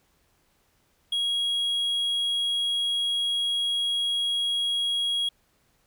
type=tone; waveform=triangle; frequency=3300 Hz; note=G#7; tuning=12 cents flat; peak=-22 dBFS; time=1.12-5.29 s; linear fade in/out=5 ms; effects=pink hiss -67 dBFS RMS until 5.86 s